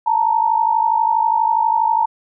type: tone pair together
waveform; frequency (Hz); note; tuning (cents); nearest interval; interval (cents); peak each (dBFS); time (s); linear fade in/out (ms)
sine; 880 / 932.3; A5 / A#5; 0 / 0; minor second; 100; -16; 0.06-2.06; 10
effects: none

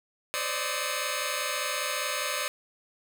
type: tone cluster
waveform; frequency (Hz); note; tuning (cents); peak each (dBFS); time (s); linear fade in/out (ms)
10% pulse; 518 / 577 / 602 / 1279 / 2183; C5 / D5 / D5 / D#6 / C#7; -17 / -31 / +43 / +47 / -27; -27; 0.34-2.48; 0
effects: none

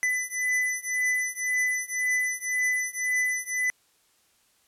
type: beating tone pair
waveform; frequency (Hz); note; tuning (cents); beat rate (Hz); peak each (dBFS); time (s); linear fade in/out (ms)
square; 2000 / 2001.9; B6 / B6; +21 / +23; 1.9; -28 / -29; 0.03-3.7; 0
effects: white hiss -65 dBFS RMS until 4.67 s + low-pass 12000 Hz 12 dB/octave

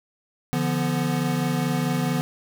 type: chord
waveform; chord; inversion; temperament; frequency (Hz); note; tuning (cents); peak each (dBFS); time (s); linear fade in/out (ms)
square; B diminished; first; equal with one note detuned; 146.83 / 171.42 / 246.9; D3 / F3 / B3; 0 / -32 / 0; -27; 0.53-2.21; 0
effects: 8-bit

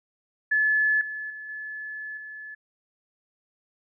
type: tone with level steps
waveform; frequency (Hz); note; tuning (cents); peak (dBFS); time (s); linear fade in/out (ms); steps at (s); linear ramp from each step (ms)
sine; 1723; A6; -37; -19 / -31 / -36 / -33 / -37; 0.51-2.55; 10; 1.01 / 1.3 / 1.49 / 2.17; 2
effects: none

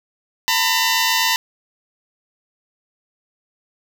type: tone pair together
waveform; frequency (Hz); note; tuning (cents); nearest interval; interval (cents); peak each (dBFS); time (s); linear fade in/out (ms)
10% pulse; 909 / 997; A#5 / B5; -44 / +16; major second; 160; -10; 0.48-1.36; 0
effects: none

